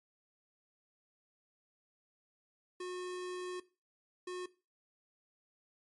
square tone bursts at uneven times, 362.7 Hz, F#4, 34 cents flat, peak -40 dBFS, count 2, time 2.8-3.6 / 4.27-4.46 s, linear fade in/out 5 ms, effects noise-tail reverb RT60 0.3 s tail -17 dB re dry + MP3 48 kbps

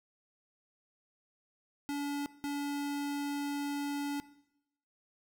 square tone bursts at uneven times, 286.1 Hz, D4, 45 cents flat, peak -34 dBFS, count 2, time 1.89-2.26 / 2.44-4.2 s, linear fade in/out 0 ms, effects noise-tail reverb RT60 0.8 s tail -18 dB re dry

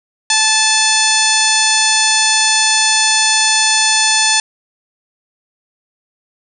harmonic tone, 873 Hz, A5, 14 cents flat, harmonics 1 / 2 / 3 / 4 / 5 / 6 / 7 / 8 / 10, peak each -19 / -19 / -19 / -19 / -19 / -19 / -19 / -19 / -19 dBFS, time 0.3-4.4 s, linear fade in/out 2 ms, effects none

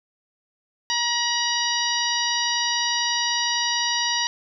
harmonic tone with a mistuned harmonic, 951 Hz, A#5, 34 cents sharp, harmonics 1 / 2 / 3 / 4 / 5 / 6, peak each -28 / -28 / -28 / -28 / -28 / -28 dBFS, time 0.9-4.27 s, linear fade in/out 0 ms, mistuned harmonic 3, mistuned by +45 cents, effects none

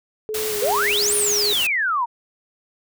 sine tone with pitch glide, 431.3 to 413 Hz, A4 to G#4, -35 to -10 cents, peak -24 dBFS, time 0.29-1.53 s, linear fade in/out 0 ms, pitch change -75 cents, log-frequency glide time 0.5-0.58 s
white noise, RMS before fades -27 dBFS, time 0.34-1.67 s, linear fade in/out 5 ms
sine exponential two-way sweep, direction up then down, 438.8 to 9956 to 901 Hz, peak -18 dBFS, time 0.61-2.06 s, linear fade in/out 20 ms, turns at 1.15 s
effects none

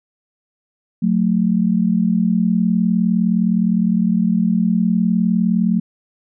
sine tone pair together, 182.02 / 221.6 Hz, F#3 / A3, -28 / +13 cents, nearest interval minor third, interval 341 cents, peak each -16 dBFS, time 1.02-5.8 s, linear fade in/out 10 ms, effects none

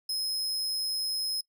40% pulse tone, 5130 Hz, E8, 48 cents flat, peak -28 dBFS, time 0.09-1.41 s, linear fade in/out 5 ms, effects noise-tail reverb RT60 0.1 s tail -24 dB re dry

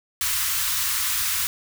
white band-stop noise, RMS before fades -24 dBFS, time 0.21-1.47 s, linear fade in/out 0 ms, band 120 to 1000 Hz, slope 48 dB/octave, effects none

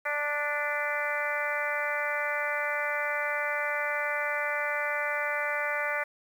harmonic tone with a mistuned harmonic, 293.7 Hz, D4, in tune, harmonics 2 / 3 / 4 / 5 / 6 / 7 / 8, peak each -34 / -38 / -37 / -34 / -35 / -33 / -38 dBFS, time 0.05-6.04 s, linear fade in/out 10 ms, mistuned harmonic 7, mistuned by -22 cents, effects 9-bit

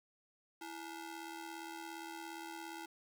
sawtooth ring-modulated tone, 587.3 Hz, D5, in tune, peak -38 dBFS, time 0.61-2.86 s, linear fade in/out 5 ms, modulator 255 Hz, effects none

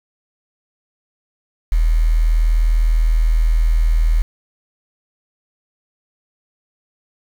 sine tone with quantisation, 40.21 Hz, E1, 42 cents flat, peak -11 dBFS, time 1.72-4.22 s, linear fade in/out 0 ms, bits 6, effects none

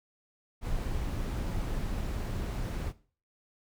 brown noise, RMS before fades -33 dBFS, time 0.61-2.93 s, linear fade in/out 50 ms, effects noise-tail reverb RT60 0.4 s tail -17 dB re dry

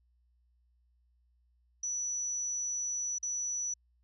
sine tone with dropouts, 5920 Hz, F#8, in tune, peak -32 dBFS, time 1.83-3.74 s, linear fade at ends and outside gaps 5 ms, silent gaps 3.185-3.228 s, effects added 60 Hz sine -67 dBFS peak until 4.03 s

